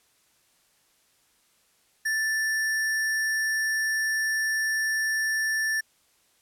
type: tone with sample-and-hold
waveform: sine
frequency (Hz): 1760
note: A6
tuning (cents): 0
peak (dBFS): -23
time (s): 2.05-5.81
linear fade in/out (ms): 10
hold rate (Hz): 7350
effects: white hiss -65 dBFS RMS until 6.41 s + low-pass 12000 Hz 12 dB/octave